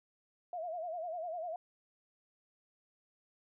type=tone with vibrato; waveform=sine; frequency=675 Hz; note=E5; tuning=41 cents sharp; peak=-37 dBFS; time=0.53-1.56 s; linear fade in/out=2 ms; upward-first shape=sine; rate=10 Hz; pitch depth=120 cents each way; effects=none